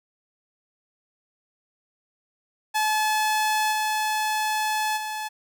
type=tone with level steps; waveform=sawtooth; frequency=860 Hz; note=A5; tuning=40 cents flat; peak=-17 / -19 / -25 dBFS; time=2.74-5.29 s; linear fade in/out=20 ms; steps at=3.71 / 4.96 s; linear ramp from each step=20 ms; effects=none